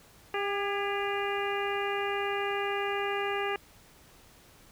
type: harmonic tone with a mistuned harmonic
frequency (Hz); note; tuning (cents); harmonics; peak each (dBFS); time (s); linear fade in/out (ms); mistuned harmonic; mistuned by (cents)
400.8; G4; +38; 1 / 2 / 3 / 4 / 5 / 6 / 7; -32 / -35 / -37 / -38 / -39 / -40 / -40; 0.34-3.56; 2; 4; +55
effects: pink hiss -57 dBFS RMS until 4.71 s